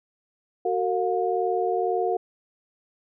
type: tone cluster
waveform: sine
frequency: 372.7 / 454.7 / 715 Hz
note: F#4 / A#4 / F5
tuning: +13 / -43 / +41 cents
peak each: -26 dBFS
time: 0.65-2.17 s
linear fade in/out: 5 ms
effects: none